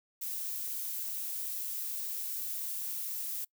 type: noise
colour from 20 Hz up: violet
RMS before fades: -37 dBFS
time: 0.21-3.45 s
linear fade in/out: 10 ms
effects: noise-tail reverb RT60 0.1 s tail -25 dB re dry